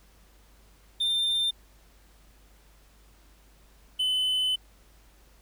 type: tone pair in turn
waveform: triangle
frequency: 3596 / 3024 Hz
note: A7 / F#7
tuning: +37 / +37 cents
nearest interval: minor third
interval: 300 cents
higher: first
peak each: -22 dBFS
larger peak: neither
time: 1-1.51 / 3.99-4.56 s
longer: second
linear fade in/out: 10 ms
effects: added 50 Hz sine -56 dBFS peak until 5.41 s + pink hiss -61 dBFS RMS until 5.41 s